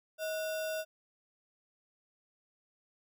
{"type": "tone with sample-and-hold", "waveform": "sine", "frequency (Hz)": 633, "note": "D#5", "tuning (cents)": 30, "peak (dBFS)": -33, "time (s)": [0.18, 0.85], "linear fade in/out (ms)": 50, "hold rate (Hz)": 2100, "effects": []}